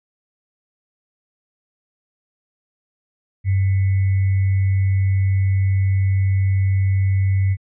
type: tone with sample-and-hold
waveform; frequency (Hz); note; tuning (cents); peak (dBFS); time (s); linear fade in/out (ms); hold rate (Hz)
sine; 96.4; G2; -28; -14; 3.44-7.57; 50; 2100
effects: resampled to 8000 Hz